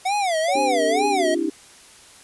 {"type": "tone with vibrato", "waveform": "square", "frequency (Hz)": 724, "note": "F#5", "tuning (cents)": -38, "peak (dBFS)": -20, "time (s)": [0.05, 1.35], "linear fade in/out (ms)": 10, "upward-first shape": "sine", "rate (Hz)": 2.2, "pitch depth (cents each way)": 240}
{"type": "exponential sweep", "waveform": "sine", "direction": "down", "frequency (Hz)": [577, 316.5], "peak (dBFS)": -22, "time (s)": [0.48, 1.49], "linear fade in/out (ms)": 5}
{"type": "chord", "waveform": "sine", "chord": "C suspended second", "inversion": "none", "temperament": "equal", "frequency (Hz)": [261.6, 293.7, 392], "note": ["C4", "D4", "G4"], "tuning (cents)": [0, 0, 0], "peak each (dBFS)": [-32, -26, -29], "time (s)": [0.55, 1.5], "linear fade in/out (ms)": 5}
{"effects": ["white hiss -47 dBFS RMS until 2.23 s", "resampled to 24000 Hz"]}